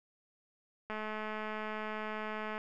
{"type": "click train", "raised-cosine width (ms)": 0.5, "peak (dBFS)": -25, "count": 362, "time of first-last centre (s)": [0.9, 2.579], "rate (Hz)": 215, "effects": []}